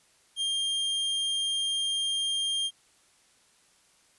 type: tone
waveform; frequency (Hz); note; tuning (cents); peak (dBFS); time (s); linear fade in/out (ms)
45% pulse; 3202; G7; +36; -26; 0.36-2.71; 50
effects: white hiss -63 dBFS RMS until 4.18 s + resampled to 24000 Hz